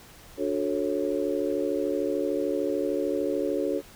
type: chord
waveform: sine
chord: D major seventh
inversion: none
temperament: just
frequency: 293.7 / 367.1 / 440.5 / 550.6 Hz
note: D4 / F#4 / A4 / C#5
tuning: 0 / -14 / +2 / -12 cents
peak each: -30 dBFS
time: 0.37-3.82 s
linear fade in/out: 50 ms
effects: pink hiss -50 dBFS RMS until 3.95 s